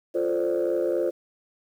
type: chord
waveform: sine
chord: D minor seventh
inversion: first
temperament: equal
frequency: 349.2 / 440 / 523.3 / 587.3 Hz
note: F4 / A4 / C5 / D5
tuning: 0 / 0 / 0 / 0 cents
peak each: -25 / -29 / -25 / -29 dBFS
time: 0.14-1.11 s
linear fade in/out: 20 ms
effects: tanh soft clip ceiling -16 dBFS + 9-bit